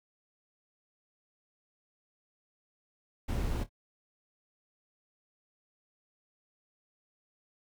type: noise with echo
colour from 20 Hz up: brown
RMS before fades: -32 dBFS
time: 3.28-3.64 s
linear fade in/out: 10 ms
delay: 27 ms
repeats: 2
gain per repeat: -15 dB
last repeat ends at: 3.694 s
effects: none